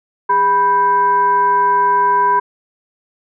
sine tone with frequency modulation, 987 Hz, B5, 1 cent flat, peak -10 dBFS, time 0.29-2.4 s, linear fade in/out 10 ms, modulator 581 Hz, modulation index 0.49, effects none

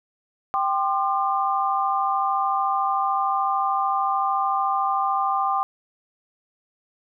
sine chord, G suspended fourth, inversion none, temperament equal with one note detuned, 784 / 1046.5 / 1200 Hz, G5 / C6 / D6, 0 / 0 / +37 cents, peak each -23 / -26 / -24 dBFS, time 0.54-5.63 s, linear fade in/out 0 ms, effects none

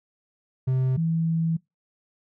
triangle / sine tone pair in turn, 130 / 163.79 Hz, C3 / E3, -11 / -11 cents, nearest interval major third, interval 400 cents, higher second, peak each -18 / -21 dBFS, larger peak first, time 0.67-0.97 / 0.97-1.57 s, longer second, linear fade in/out 10 ms, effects noise-tail reverb RT60 0.2 s tail -24 dB re dry

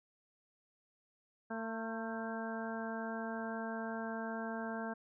harmonic tone with a mistuned harmonic, 225.2 Hz, A3, 40 cents sharp, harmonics 1 / 2 / 3 / 4 / 5 / 6 / 7, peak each -41 / -46 / -44 / -47 / -52 / -51 / -46 dBFS, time 1.5-4.94 s, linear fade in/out 10 ms, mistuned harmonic 5, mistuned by -53 cents, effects none

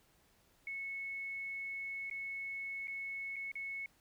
sine tone with dropouts, 2200 Hz, C#7, 14 cents flat, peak -39 dBFS, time 0.67-3.86 s, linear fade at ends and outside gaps 2 ms, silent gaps 2.099-2.111 / 2.873-2.88 / 3.36-3.364 / 3.517-3.554 s, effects pink hiss -70 dBFS RMS until 4 s

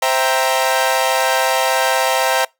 sawtooth chord, C dominant seventh, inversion none, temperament equal, 523.3 / 659.3 / 784 / 932.3 Hz, C5 / E5 / G5 / Bb5, 0 / 0 / 0 / 0 cents, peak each -16 dBFS, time 0.02-2.45 s, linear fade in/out 5 ms, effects noise-tail reverb RT60 0.2 s tail -24 dB re dry

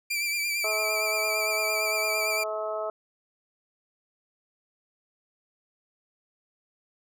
sawtooth tone with vibrato, 2349 Hz, D7, in tune, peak -23 dBFS, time 0.1-2.44 s, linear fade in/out 10 ms, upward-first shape sine, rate 8.8 Hz, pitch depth 39 cents each way
harmonic tone, 215.1 Hz, A3, 39 cents flat, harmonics 2 / 3 / 4 / 5 / 6, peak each -36 / -30 / -41 / -41 / -36 dBFS, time 0.64-2.9 s, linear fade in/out 2 ms
effects none

